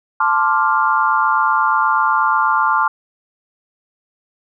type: chord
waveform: sine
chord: D minor seventh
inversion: second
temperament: equal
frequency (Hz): 880 / 1046.5 / 1174.7 / 1396.9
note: A5 / C6 / D6 / F6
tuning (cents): 0 / 0 / 0 / 0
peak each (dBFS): -18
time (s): 0.2-2.88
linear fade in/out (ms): 5
effects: none